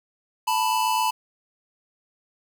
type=tone pair together; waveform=square; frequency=880 / 987.8 Hz; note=A5 / B5; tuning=0 / 0 cents; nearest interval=major second; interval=200 cents; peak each=-24 dBFS; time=0.47-1.11 s; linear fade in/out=10 ms; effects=8-bit